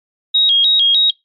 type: tone with vibrato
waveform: sine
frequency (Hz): 3517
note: A7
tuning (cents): -1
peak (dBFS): -9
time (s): 0.34-1.11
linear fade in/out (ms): 10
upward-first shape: square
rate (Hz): 3.3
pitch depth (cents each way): 130
effects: noise-tail reverb RT60 0.2 s tail -25 dB re dry + MP3 48 kbps